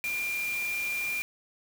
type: tone in noise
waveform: sine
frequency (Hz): 2391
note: D7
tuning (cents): +30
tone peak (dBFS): -29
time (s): 0.04-1.22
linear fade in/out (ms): 0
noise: white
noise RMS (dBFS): -40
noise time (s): 0.04-1.22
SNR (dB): +8
effects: none